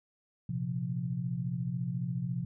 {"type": "chord", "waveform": "sine", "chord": "Bb suspended second", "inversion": "none", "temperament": "equal", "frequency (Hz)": [116.54, 130.81, 174.61], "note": ["Bb2", "C3", "F3"], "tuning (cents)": [0, 0, 0], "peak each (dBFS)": [-39, -34, -35], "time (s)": [0.49, 2.45], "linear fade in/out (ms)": 5, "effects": []}